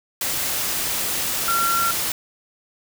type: tone in noise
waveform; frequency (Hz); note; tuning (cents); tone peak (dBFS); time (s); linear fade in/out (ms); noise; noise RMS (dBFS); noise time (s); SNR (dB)
sine; 1369; F6; -35; -19; 1.48-1.91; 2; white; -24; 0.21-2.12; +2
effects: none